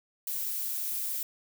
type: noise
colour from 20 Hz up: violet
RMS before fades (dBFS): -33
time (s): 0.27-1.23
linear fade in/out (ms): 2
effects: none